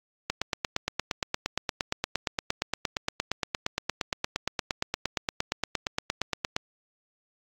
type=click train; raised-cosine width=0.2 ms; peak=-9 dBFS; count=55; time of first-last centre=0.3-6.565 s; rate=8.62 Hz; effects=AAC 48 kbps